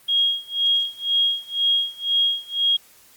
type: tone with tremolo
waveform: sine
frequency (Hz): 3273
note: G#7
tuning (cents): -26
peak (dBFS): -15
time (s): 0.08-2.77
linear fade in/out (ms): 10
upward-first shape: sine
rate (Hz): 2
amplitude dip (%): 95
effects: white hiss -52 dBFS RMS until 3.16 s + Opus 32 kbps